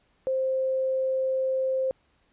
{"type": "tone", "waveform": "sine", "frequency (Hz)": 525, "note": "C5", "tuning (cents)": 6, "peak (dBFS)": -23, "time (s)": [0.27, 1.91], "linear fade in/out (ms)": 0, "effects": ["pink hiss -67 dBFS RMS until 2.32 s", "resampled to 8000 Hz"]}